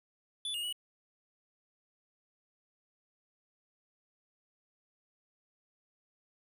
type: tone with pitch steps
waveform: square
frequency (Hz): 3472 / 2851 / 2933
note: A7 / F7 / F#7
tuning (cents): -24 / +35 / -16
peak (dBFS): -35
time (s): 0.45-0.726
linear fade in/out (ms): 2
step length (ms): 92
effects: resampled to 32000 Hz + 11-bit